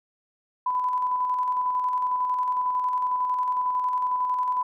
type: tone with tremolo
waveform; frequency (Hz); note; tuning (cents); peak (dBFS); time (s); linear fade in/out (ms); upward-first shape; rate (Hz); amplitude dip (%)
sine; 1000; B5; +21; -21; 0.66-4.63; 5; square; 11; 30
effects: none